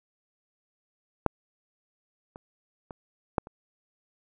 clicks, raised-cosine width 1 ms, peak -7 / -28 / -25 / -9 / -29 dBFS, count 5, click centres 1.263 / 2.359 / 2.908 / 3.382 / 3.471 s, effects none

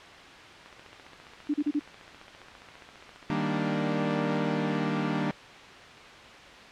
click train, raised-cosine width 0.3 ms, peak -31 dBFS, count 44, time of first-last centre 0.66-3.565 s, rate 14.8 Hz
sine tone bursts, 294.2 Hz, D4, 3 cents sharp, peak -23 dBFS, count 4, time 1.49-1.796 s, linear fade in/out 10 ms, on 51 ms, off 34 ms
sawtooth chord, Eb major seventh, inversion none, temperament equal, 155.56 / 196 / 233.1 / 293.7 Hz, Eb3 / G3 / Bb3 / D4, 0 / 0 / 0 / 0 cents, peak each -28 dBFS, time 3.3-5.31 s, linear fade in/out 0 ms
effects white hiss -46 dBFS RMS until 6.71 s + low-pass 3000 Hz 12 dB/octave

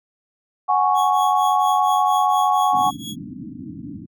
sine chord, F# suspended second, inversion none, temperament equal, 740 / 830.6 / 1108.7 Hz, F#5 / G#5 / C#6, 0 / 0 / 0 cents, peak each -19 dBFS, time 0.68-2.91 s, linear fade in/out 20 ms
sawtooth tone with tremolo, 3338 Hz, G#7, 8 cents sharp, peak -26 dBFS, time 0.94-3.16 s, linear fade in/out 50 ms, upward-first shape triangle, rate 4.3 Hz, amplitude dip 95%
white low-pass noise, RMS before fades -31 dBFS, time 2.72-4.06 s, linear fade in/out 20 ms, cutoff 310 Hz, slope 96 dB/octave
effects high-pass 150 Hz 12 dB/octave

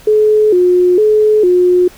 sine tone with vibrato, 392 Hz, G4, in tune, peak -6 dBFS, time 0.07-1.88 s, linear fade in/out 5 ms, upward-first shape square, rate 1.1 Hz, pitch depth 150 cents each way, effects pink hiss -40 dBFS RMS until 1.97 s

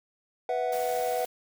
triangle chord, B suspended fourth, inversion none, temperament just, 493.9 / 658.5 / 740.8 Hz, B4 / E5 / F#5, 0 / -2 / +2 cents, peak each -28 / -30 / -28 dBFS, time 0.49-1.25 s, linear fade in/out 2 ms
white noise, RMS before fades -42 dBFS, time 0.72-1.26 s, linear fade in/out 5 ms
effects none

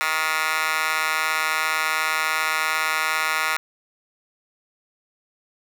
10% pulse tone with high-pass filter, 157.3 Hz, D#3, 19 cents sharp, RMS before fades -23 dBFS, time 0.01-3.57 s, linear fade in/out 0 ms, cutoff 1500 Hz, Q 9.5, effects none

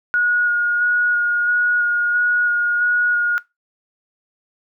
sine tone with vibrato, 1443 Hz, F#6, 44 cents flat, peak -14 dBFS, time 0.14-3.38 s, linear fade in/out 0 ms, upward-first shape square, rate 1.5 Hz, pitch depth 11 cents each way, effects noise-tail reverb RT60 0.2 s tail -21 dB re dry

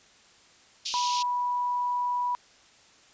white band-pass noise, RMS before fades -33 dBFS, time 0.85-1.23 s, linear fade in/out 10 ms, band 2700 to 6200 Hz, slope 48 dB/octave
sine tone, 980 Hz, B5, 14 cents flat, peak -25 dBFS, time 0.94-2.35 s, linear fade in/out 0 ms
effects white hiss -57 dBFS RMS until 3.13 s + resampled to 16000 Hz

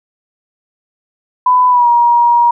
sine tone with pitch glide, 1000 to 950.4 Hz, B5 to A#5, +21 to +33 cents, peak -6 dBFS, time 1.46-2.51 s, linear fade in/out 5 ms, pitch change -88 cents, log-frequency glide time 1.69-1.88 s, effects none

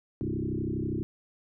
sine tone with frequency modulation, 220.8 Hz, A3, 6 cents sharp, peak -28 dBFS, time 0.21-1.03 s, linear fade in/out 0 ms, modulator 32.3 Hz, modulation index 4.5, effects none

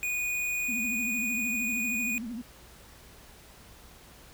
square tone, 2464 Hz, D#7, 17 cents flat, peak -29 dBFS, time 0.03-2.18 s, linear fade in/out 0 ms
sine tone with vibrato, 233.1 Hz, A#3, in tune, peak -34 dBFS, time 0.68-2.42 s, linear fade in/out 10 ms, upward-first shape triangle, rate 13 Hz, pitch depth 170 cents each way
effects added 60 Hz sine -57 dBFS peak until 4.33 s + pink hiss -53 dBFS RMS until 4.33 s

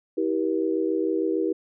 sine tone cluster, 322.8 / 389.5 / 478 Hz, E4 / G4 / A#4, -36 / -11 / +43 cents, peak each -25 / -26 / -28 dBFS, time 0.17-1.53 s, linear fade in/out 10 ms, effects none

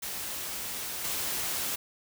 white noise with level steps, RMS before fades -36 / -32 dBFS, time 0.02-1.76 s, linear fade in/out 10 ms, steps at 1.04 s, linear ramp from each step 5 ms, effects none

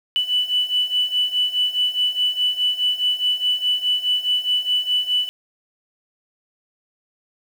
sine beating tone pair, 2974 / 2978.8 Hz, F#7 / F#7, +8 / +11 cents, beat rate 4.8 Hz, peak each -22 / -19 dBFS, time 0.16-5.29 s, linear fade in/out 0 ms, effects tanh soft clip ceiling -10 dBFS + 7-bit

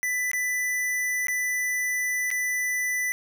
square tone with dropouts, 1990 Hz, B6, 13 cents sharp, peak -25 dBFS, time 0.03-3.12 s, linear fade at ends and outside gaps 0 ms, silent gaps 0.315-0.333 / 1.27-1.283 / 2.304-2.313 s, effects none

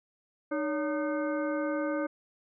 harmonic tone with a mistuned harmonic, 305.5 Hz, D#4, 32 cents flat, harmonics 1 / 2 / 3 / 4 / 5 / 7, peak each -31 / -32 / -44 / -40 / -40 / -48 dBFS, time 0.51-2.07 s, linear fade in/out 10 ms, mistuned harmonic 2, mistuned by -130 cents, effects none

